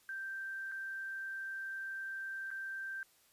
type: tone with dropouts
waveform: sine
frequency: 1568 Hz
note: G6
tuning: in tune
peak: -39 dBFS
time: 0.09-3.03 s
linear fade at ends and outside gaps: 1 ms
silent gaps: 0.716-0.72 / 2.505-2.513 s
effects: white hiss -68 dBFS RMS until 3.32 s + resampled to 32000 Hz